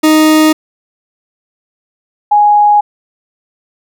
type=tone pair in turn; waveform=40% pulse / sine; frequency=311.1 / 830.5 Hz; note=D#4 / G#5; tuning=0 / 0 cents; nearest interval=octave + perfect fourth; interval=1700 cents; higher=second; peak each=-4 dBFS; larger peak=neither; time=0.03-0.53 / 2.31-2.81 s; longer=neither; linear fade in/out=10 ms; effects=none